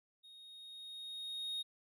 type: tone with level ramp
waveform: triangle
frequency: 3729 Hz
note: A#7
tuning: in tune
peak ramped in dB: -54 to -35 dBFS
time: 0.23-1.63 s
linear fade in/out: 20 ms
effects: none